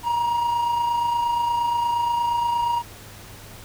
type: tone with amplitude modulation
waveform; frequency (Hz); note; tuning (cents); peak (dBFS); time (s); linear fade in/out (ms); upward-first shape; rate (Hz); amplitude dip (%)
triangle; 947; A#5; +27; -16; 0.03-2.83; 50; sine; 28.5; 40
effects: added 103 Hz sine -45 dBFS peak until 3.64 s + pink hiss -43 dBFS RMS until 3.64 s